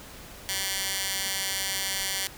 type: tone with high-pass filter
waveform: 15% pulse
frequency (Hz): 193.3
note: G3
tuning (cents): -24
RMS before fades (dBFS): -30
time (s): 0.49-2.27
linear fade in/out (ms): 0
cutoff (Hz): 2700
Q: 0.6
effects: pink hiss -45 dBFS RMS until 2.37 s